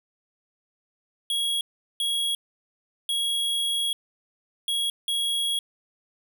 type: tone bursts at uneven times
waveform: square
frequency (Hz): 3314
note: G#7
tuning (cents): -4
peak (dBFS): -24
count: 5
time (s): 1.3-1.61 / 2-2.35 / 3.09-3.93 / 4.68-4.9 / 5.08-5.59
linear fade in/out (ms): 2
effects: none